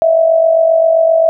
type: tone with amplitude modulation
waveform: sine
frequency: 654 Hz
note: E5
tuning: 14 cents flat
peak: -4 dBFS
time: 0.02-1.29 s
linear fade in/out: 0 ms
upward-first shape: sine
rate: 47.6 Hz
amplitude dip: 60%
effects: none